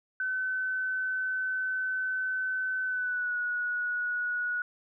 sine tone with pitch glide, 1519 to 1460.5 Hz, F#6 to F#6, +45 to -23 cents, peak -28 dBFS, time 0.2-4.62 s, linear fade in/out 2 ms, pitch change -68 cents, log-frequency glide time 2.84-3.36 s, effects none

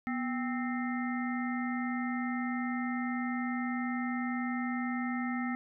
harmonic tone with a mistuned harmonic, 261.6 Hz, C4, in tune, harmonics 1 / 3 / 5 / 7 / 8, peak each -32 / -41 / -42 / -42 / -43 dBFS, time 0.07-5.55 s, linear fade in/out 0 ms, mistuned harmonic 1, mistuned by -110 cents, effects none

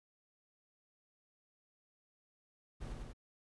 brown noise with echo, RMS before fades -44 dBFS, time 2.8-2.94 s, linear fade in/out 20 ms, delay 97 ms, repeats 2, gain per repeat -2 dB, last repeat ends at 3.134 s, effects resampled to 24000 Hz

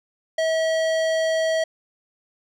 sine tone with hard clipping, 644 Hz, E5, 41 cents flat, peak -21 dBFS, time 0.38-1.64 s, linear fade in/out 5 ms, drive 16 dB, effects none

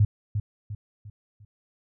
sine tone with echo, 103.83 Hz, G#2, in tune, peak -15 dBFS, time 0-0.05 s, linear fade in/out 5 ms, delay 350 ms, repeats 4, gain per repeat -8 dB, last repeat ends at 1.45 s, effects none

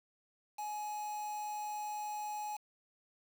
triangle tone with quantisation, 841 Hz, G#5, 22 cents sharp, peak -36 dBFS, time 0.58-2.57 s, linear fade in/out 10 ms, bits 8, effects none

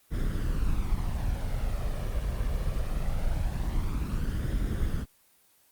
brown noise with flanger, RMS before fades -28 dBFS, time 0.1-5.06 s, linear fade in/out 50 ms, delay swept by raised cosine 0.57 to 1.77 ms, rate 0.22 Hz, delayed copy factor +0.55, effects white hiss -63 dBFS RMS until 5.71 s + Opus 24 kbps

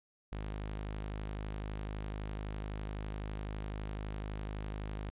sawtooth tone, 51.91 Hz, G#1, in tune, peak -34 dBFS, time 0.32-5.1 s, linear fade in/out 0 ms, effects resampled to 8000 Hz

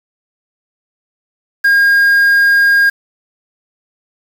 triangle tone with quantisation, 1620 Hz, G#6, 43 cents flat, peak -5 dBFS, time 1.64-2.9 s, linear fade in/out 10 ms, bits 5, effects none

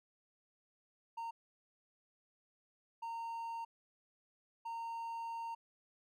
triangle tone bursts at uneven times, 920 Hz, A#5, 23 cents flat, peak -38 dBFS, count 3, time 1.17-1.31 / 3.02-3.65 / 4.65-5.55 s, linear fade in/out 10 ms, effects none

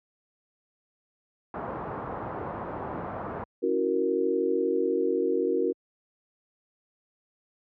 white low-pass noise, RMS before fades -35 dBFS, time 1.54-3.44 s, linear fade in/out 2 ms, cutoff 1100 Hz, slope 24 dB/octave
sine chord, F# dominant seventh, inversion second, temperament equal, 277.2 / 329.6 / 370 / 466.2 Hz, C#4 / E4 / F#4 / A#4, 0 / 0 / 0 / 0 cents, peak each -32 / -31 / -27 / -27 dBFS, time 3.62-5.73 s, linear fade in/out 20 ms
effects high-pass 60 Hz 12 dB/octave

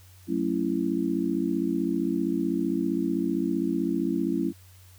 sine chord, F# minor seventh, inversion none, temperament just, 185 / 222 / 277.5 / 333 Hz, F#3 / A3 / C#4 / E4, 0 / +16 / +2 / +18 cents, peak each -31 / -31 / -28 / -28 dBFS, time 0.27-4.53 s, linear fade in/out 50 ms, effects added 92 Hz sine -50 dBFS peak until 4.98 s + white hiss -57 dBFS RMS until 4.98 s

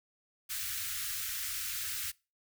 white band-stop noise, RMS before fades -37 dBFS, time 0.49-2.12 s, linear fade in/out 20 ms, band 110 to 1300 Hz, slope 48 dB/octave, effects noise-tail reverb RT60 0.3 s tail -24 dB re dry

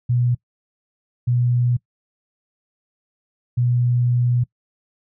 sine tone bursts at uneven times, 122.2 Hz, B2, 18 cents flat, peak -15 dBFS, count 3, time 0.09-0.35 / 1.27-1.77 / 3.57-4.44 s, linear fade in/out 10 ms, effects noise-tail reverb RT60 0.1 s tail -22 dB re dry

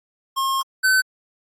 square tone pair in turn, 1074 / 1524.1 Hz, C6 / G6, +45 / -49 cents, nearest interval tritone, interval 606 cents, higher second, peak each -20 / -15 dBFS, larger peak second, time 0.36-0.63 / 0.83-1.02 s, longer first, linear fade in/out 20 ms, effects AAC 48 kbps

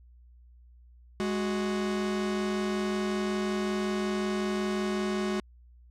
45% pulse tone pair together, 207.7 / 370 Hz, G#3 / F#4, 0 / 0 cents, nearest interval minor seventh, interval 1000 cents, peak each -30 / -31 dBFS, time 1.2-5.4 s, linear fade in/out 0 ms, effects added 60 Hz sine -52 dBFS peak until 5.9 s + low-pass 7000 Hz 12 dB/octave

